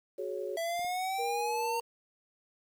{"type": "chord", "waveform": "sine", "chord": "F# suspended second", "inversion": "none", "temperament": "equal with one note detuned", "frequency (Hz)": [370, 420.6, 554.4], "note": ["F#4", "G#4", "C#5"], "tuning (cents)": [0, 22, 0], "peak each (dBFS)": -38, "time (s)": [0.18, 0.57], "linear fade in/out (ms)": 10}
{"type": "exponential sweep", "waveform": "square", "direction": "up", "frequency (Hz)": [659.3, 921], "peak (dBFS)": -32, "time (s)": [0.57, 1.8], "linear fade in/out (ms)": 2}
{"type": "clicks", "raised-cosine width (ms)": 2, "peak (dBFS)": -40, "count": 2, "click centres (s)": [0.794, 0.847]}
{"type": "tone", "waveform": "sine", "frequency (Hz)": 473.6, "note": "A#4", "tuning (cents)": 27, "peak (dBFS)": -34, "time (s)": [1.18, 1.81], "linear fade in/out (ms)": 20}
{"effects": ["10-bit"]}